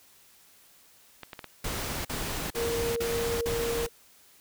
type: clicks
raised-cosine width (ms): 0.3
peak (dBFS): -23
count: 8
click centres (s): 1.233 / 1.332 / 1.392 / 1.443 / 2.034 / 2.606 / 2.921 / 2.961
type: noise bursts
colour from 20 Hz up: pink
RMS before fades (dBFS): -33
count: 5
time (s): 1.64-3.866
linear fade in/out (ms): 5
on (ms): 410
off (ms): 44
type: tone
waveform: sine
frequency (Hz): 466.2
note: A#4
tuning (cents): 0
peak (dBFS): -28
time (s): 2.54-3.89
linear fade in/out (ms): 50
effects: white hiss -58 dBFS RMS until 4.4 s